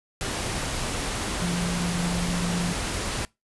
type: tone in noise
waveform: sine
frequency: 174.61 Hz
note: F3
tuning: in tune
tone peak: -25 dBFS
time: 1.42-2.73 s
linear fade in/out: 0 ms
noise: pink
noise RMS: -29 dBFS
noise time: 0.21-3.25 s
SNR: +1 dB
effects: noise-tail reverb RT60 0.2 s tail -23 dB re dry + resampled to 24000 Hz